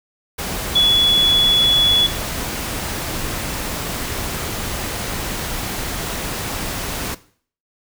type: tone in noise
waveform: sine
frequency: 3401 Hz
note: G#7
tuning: 40 cents sharp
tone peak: -11 dBFS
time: 0.75-2.07 s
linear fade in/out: 10 ms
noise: pink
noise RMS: -25 dBFS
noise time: 0.38-7.15 s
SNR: +11 dB
effects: noise-tail reverb RT60 0.5 s tail -17 dB re dry